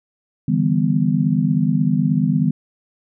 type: chord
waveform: sine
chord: E minor seventh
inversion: third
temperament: just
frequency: 148.33 / 164.81 / 197.78 / 247.2 Hz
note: D3 / E3 / G3 / B3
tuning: +18 / 0 / +16 / +2 cents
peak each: -20 dBFS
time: 0.48-2.51 s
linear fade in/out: 5 ms
effects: none